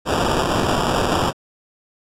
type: noise with sample-and-hold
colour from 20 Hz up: white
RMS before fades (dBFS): -19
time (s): 0.05-1.33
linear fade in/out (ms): 50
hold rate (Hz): 2100
effects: low-pass 9000 Hz 12 dB/octave